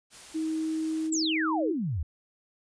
white noise, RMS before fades -47 dBFS, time 0.1-1.11 s, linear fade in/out 50 ms
sine tone, 317.2 Hz, D#4, 33 cents sharp, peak -27 dBFS, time 0.34-1.73 s, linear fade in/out 20 ms
sine exponential sweep, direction down, 7950 to 69.4 Hz, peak -27 dBFS, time 1.12-2.03 s, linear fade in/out 5 ms
effects resampled to 22050 Hz

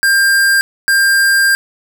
square tone pair in turn, 1596 / 1596 Hz, G6 / G6, +31 / +31 cents, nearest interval unison, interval 0 cents, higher neither, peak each -9 dBFS, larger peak neither, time 0.03-0.61 / 0.88-1.55 s, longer second, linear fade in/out 0 ms, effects 7-bit

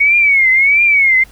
sine tone with vibrato, 2217 Hz, C#7, in tune, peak -7 dBFS, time 0-1.24 s, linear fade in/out 10 ms, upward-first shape triangle, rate 1.5 Hz, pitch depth 150 cents each way, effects added 50 Hz sine -41 dBFS peak until 1.31 s + pink hiss -45 dBFS RMS until 1.31 s

